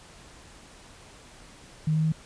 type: tone with pitch steps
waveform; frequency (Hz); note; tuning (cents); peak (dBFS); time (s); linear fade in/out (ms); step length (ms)
sine; 155.56 / 157 / 158.46; D#3 / D#3 / D#3; 0 / +16 / +32; -21; 1.87-2.122; 5; 84
effects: pink hiss -50 dBFS RMS until 2.25 s + resampled to 22050 Hz